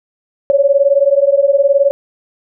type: beating tone pair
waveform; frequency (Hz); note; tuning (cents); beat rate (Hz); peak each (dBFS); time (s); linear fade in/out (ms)
sine; 550 / 569; C#5 / C#5; -14 / +45; 19; -11; 0.5-1.91; 0
effects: none